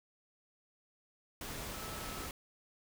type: tone in noise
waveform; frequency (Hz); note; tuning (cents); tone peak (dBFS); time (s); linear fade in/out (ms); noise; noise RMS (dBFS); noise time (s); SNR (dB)
sine; 1302; E6; -22; -50; 1.74-2.27; 2; pink; -43; 1.41-2.31; -10
effects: none